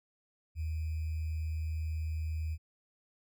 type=tone with sample-and-hold; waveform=sine; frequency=79.1 Hz; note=D#2; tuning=29 cents sharp; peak=-32 dBFS; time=0.55-2.58 s; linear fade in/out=50 ms; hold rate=2450 Hz; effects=none